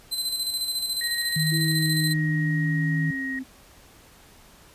sawtooth tone with tremolo, 4060 Hz, B7, 47 cents sharp, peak -21 dBFS, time 0.11-2.14 s, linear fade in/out 20 ms, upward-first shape square, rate 14 Hz, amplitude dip 45%
sine tone, 1882 Hz, A#6, 16 cents sharp, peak -29 dBFS, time 1.01-3.39 s, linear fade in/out 2 ms
sine tone with pitch glide, 155.56 to 156.73 Hz, D#3 to D#3, 0 to +13 cents, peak -22 dBFS, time 1.36-3.11 s, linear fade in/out 5 ms, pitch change +13 cents, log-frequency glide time 1.97-2.96 s
sine exponential sweep, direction down, 329.6 to 260.6 Hz, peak -30 dBFS, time 1.51-3.44 s, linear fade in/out 20 ms
effects pink hiss -52 dBFS RMS until 4.74 s + resampled to 32000 Hz

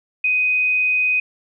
sine tone, 2502 Hz, D#7, 9 cents sharp, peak -15 dBFS, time 0.24-1.2 s, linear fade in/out 5 ms, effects none

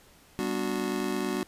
square chord, G major seventh, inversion none, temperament just, 196 / 245 / 294 / 367.5 Hz, G3 / B3 / D4 / F#4, 0 / -14 / +2 / -12 cents, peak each -35 / -35 / -35 / -33 dBFS, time 0.39-1.43 s, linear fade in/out 0 ms, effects pink hiss -57 dBFS RMS until 1.47 s + resampled to 32000 Hz

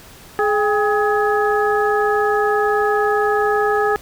harmonic tone with a mistuned harmonic, 421 Hz, G#4, 24 cents sharp, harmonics 1 / 2 / 3 / 4, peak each -17 / -20 / -22 / -23 dBFS, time 0.39-3.96 s, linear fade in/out 0 ms, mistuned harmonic 2, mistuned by -79 cents, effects pink hiss -42 dBFS RMS until 4.01 s

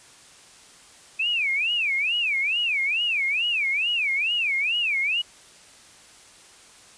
sine tone with vibrato, 2489 Hz, D#7, in tune, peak -21 dBFS, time 1.19-5.22 s, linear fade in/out 10 ms, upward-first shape sine, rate 2.3 Hz, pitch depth 270 cents each way, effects white hiss -50 dBFS RMS until 6.97 s + resampled to 22050 Hz

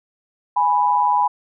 sine tone pair together, 829.5 / 987.8 Hz, G#5 / B5, -2 / 0 cents, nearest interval minor third, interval 302 cents, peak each -18 / -16 dBFS, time 0.56-1.28 s, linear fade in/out 10 ms, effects none

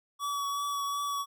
square tone with vibrato, 1137 Hz, C#6, 44 cents sharp, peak -31 dBFS, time 0.19-1.26 s, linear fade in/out 50 ms, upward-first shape triangle, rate 2.7 Hz, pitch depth 18 cents each way, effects none

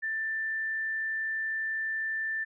sine tone, 1774 Hz, A6, 14 cents sharp, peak -29 dBFS, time 0.02-2.45 s, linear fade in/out 20 ms, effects none

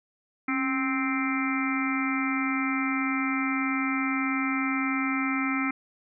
harmonic tone with a mistuned harmonic, 261.6 Hz, C4, in tune, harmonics 1 / 3 / 4 / 5 / 6 / 7 / 8 / 9, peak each -27 / -39 / -40 / -32 / -42 / -41 / -32 / -34 dBFS, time 0.48-5.71 s, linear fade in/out 5 ms, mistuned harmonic 1, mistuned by +61 cents, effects none

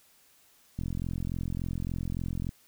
click train, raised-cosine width 5 ms, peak -21 dBFS, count 75, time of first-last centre 0.79-2.491 s, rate 43.5 Hz, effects white hiss -62 dBFS RMS until 2.67 s

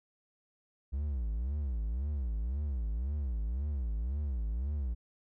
triangle tone with vibrato, 63 Hz, B1, 35 cents sharp, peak -29 dBFS, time 0.92-4.95 s, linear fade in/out 20 ms, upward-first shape sine, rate 1.9 Hz, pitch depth 290 cents each way, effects none

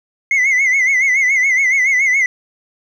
sine tone with vibrato, 2093 Hz, C7, in tune, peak -8 dBFS, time 0.31-2.26 s, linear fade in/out 2 ms, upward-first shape sine, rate 7.1 Hz, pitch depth 97 cents each way, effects tanh soft clip ceiling -10 dBFS + 8-bit

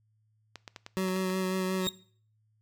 clicks, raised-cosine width 0.2 ms, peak -24 dBFS, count 8, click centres 0.557 / 0.678 / 0.762 / 0.864 / 0.983 / 1.085 / 1.163 / 1.301 s
25% pulse tone with vibrato, 187 Hz, F#3, 19 cents sharp, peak -24 dBFS, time 0.97-1.87 s, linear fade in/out 0 ms, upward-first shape sine, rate 5.5 Hz, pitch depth 16 cents each way
35% pulse tone with exponential growth, 3729 Hz, A#7, in tune, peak -22 dBFS, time 1.78-1.89 s, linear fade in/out 2 ms, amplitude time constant 23 ms
effects noise-tail reverb RT60 0.5 s tail -20 dB re dry + added 108 Hz sine -67 dBFS peak until 2.61 s

